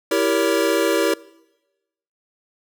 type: chord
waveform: square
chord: E diminished seventh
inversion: none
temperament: equal with one note detuned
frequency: 329.6 / 392 / 466.2 / 566 Hz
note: E4 / G4 / Bb4 / Db5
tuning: 0 / 0 / 0 / +36 cents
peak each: -23 dBFS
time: 0.11-1.14 s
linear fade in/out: 5 ms
effects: noise-tail reverb RT60 1.0 s tail -22 dB re dry